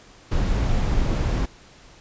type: noise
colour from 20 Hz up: brown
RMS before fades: -21 dBFS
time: 0.31-1.46 s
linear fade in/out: 10 ms
effects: pink hiss -49 dBFS RMS until 2 s + resampled to 16000 Hz